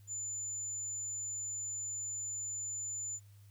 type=tone; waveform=sine; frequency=7040 Hz; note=A8; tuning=in tune; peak=-37 dBFS; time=0.07-3.2 s; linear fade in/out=50 ms; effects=added 101 Hz sine -55 dBFS peak until 3.5 s + white hiss -70 dBFS RMS until 3.5 s